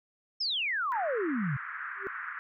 sine exponential sweep, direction down, 5440 to 125.4 Hz, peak -28 dBFS, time 0.4-1.57 s, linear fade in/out 10 ms
white band-pass noise, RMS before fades -39 dBFS, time 0.92-2.39 s, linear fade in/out 0 ms, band 1200 to 1800 Hz, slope 48 dB/octave
sine tone with exponential growth, 392 Hz, G4, in tune, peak -30 dBFS, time 1.95-2.07 s, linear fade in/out 0 ms, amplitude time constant 24 ms
effects none

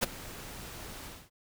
pink noise with ADSR envelope, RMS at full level -25 dBFS, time 0.01-1.3 s, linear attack 22 ms, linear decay 18 ms, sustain -19 dB, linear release 240 ms, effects none

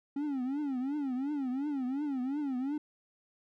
triangle tone with vibrato, 273.2 Hz, C#4, 25 cents flat, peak -29 dBFS, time 0.16-2.78 s, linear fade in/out 5 ms, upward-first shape triangle, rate 2.8 Hz, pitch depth 190 cents each way, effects none

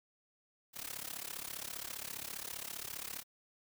white noise with amplitude modulation, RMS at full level -40 dBFS, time 0.73-3.24 s, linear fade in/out 50 ms, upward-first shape sine, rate 35 Hz, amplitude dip 90%, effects none

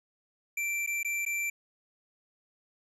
square tone with dropouts, 2347 Hz, D7, 2 cents flat, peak -30 dBFS, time 0.57-1.5 s, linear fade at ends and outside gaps 5 ms, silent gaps 0.864-0.873 / 1.031-1.047 / 1.252-1.262 s, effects resampled to 32000 Hz

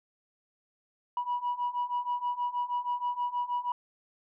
sine beating tone pair, 971 / 977.3 Hz, B5 / B5, -30 / -18 cents, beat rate 6.3 Hz, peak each -32 / -30 dBFS, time 1.17-3.72 s, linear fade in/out 2 ms, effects tanh soft clip ceiling -24 dBFS

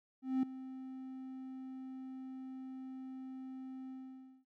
triangle tone with ADSR envelope, 261.4 Hz, C4, 1 cent flat, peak -26 dBFS, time 0.22-4.45 s, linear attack 210 ms, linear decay 4 ms, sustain -16 dB, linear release 550 ms, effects none

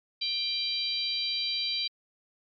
harmonic tone with a mistuned harmonic, 784 Hz, G5, in tune, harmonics 3 / 4 / 5 / 6, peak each -38 / -35 / -31 / -32 dBFS, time 0.21-1.88 s, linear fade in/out 10 ms, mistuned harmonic 3, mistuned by +24 cents, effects MP3 48 kbps

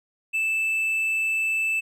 triangle tone, 2637 Hz, E7, in tune, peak -20 dBFS, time 0.33-1.81 s, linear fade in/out 20 ms, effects none

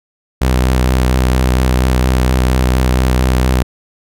sawtooth tone with vibrato, 63.4 Hz, B1, 46 cents sharp, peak -6 dBFS, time 0.41-3.63 s, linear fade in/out 10 ms, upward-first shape sine, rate 4.3 Hz, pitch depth 23 cents each way, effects none

